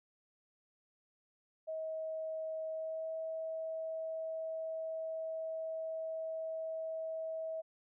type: tone with pitch glide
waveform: sine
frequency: 637 to 644 Hz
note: D#5 to E5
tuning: +41 to -41 cents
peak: -37 dBFS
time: 1.67-7.62 s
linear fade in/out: 20 ms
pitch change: +18 cents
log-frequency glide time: 2.69-3.14 s
effects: none